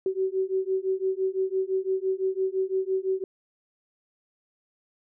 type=beating tone pair; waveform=sine; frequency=376.9 / 382.8 Hz; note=F#4 / G4; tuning=+32 / -41 cents; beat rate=5.9 Hz; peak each=-27 / -27 dBFS; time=0.06-3.24 s; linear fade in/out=2 ms; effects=none